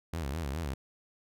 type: tone with vibrato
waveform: sawtooth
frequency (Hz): 74.9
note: D2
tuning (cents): +35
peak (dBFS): -29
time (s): 0.13-0.74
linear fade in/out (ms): 5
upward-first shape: sine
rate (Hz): 4.8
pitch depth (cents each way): 220
effects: none